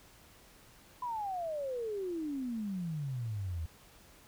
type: exponential sweep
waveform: sine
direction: down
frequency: 1012 to 77.78 Hz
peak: -34 dBFS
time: 1.02-3.66 s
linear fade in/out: 5 ms
effects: pink hiss -59 dBFS RMS until 4.27 s